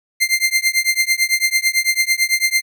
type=tone with tremolo; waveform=sawtooth; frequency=2093 Hz; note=C7; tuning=in tune; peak=-7 dBFS; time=0.2-2.62 s; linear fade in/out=20 ms; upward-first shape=triangle; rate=9 Hz; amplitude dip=100%; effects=none